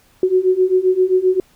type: beating tone pair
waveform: sine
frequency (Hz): 366.5 / 374.1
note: F#4 / F#4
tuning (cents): -16 / +19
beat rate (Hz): 7.6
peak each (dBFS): -16 / -14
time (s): 0.23-1.4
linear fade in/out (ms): 2
effects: pink hiss -54 dBFS RMS until 1.55 s